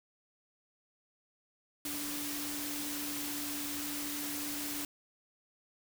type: tone in noise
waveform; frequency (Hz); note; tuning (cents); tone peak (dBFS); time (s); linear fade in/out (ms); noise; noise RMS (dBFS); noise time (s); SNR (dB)
sine; 291.8; D4; -11; -41; 1.85-4.85; 2; white; -39; 1.85-4.85; -5
effects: none